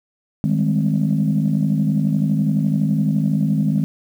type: chord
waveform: sine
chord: Ab major seventh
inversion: second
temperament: equal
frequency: 155.56 / 196 / 207.7 / 261.6 Hz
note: Eb3 / G3 / Ab3 / C4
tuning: 0 / 0 / 0 / 0 cents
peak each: -18 / -23 / -19 / -23 dBFS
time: 0.44-3.84 s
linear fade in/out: 0 ms
effects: tanh soft clip ceiling -8 dBFS + 8-bit